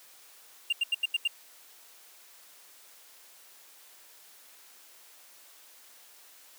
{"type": "tone bursts", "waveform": "triangle", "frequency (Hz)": 2794, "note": "F7", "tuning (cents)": 0, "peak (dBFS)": -22, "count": 6, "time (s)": [0.7, 1.277], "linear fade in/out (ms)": 5, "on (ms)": 27, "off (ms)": 83, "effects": ["white hiss -55 dBFS RMS until 6.58 s", "high-pass 400 Hz 12 dB/octave"]}